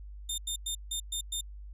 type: tone bursts at uneven times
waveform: 20% pulse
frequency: 3623 Hz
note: A7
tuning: 50 cents sharp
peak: -26 dBFS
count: 6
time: 0.29-0.38 / 0.47-0.56 / 0.66-0.75 / 0.91-1 / 1.12-1.21 / 1.32-1.41 s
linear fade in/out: 5 ms
effects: added 50 Hz sine -42 dBFS peak until 1.73 s